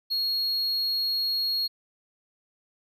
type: tone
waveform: triangle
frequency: 4300 Hz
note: C8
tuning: 47 cents sharp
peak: -23 dBFS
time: 0.1-1.68 s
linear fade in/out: 20 ms
effects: none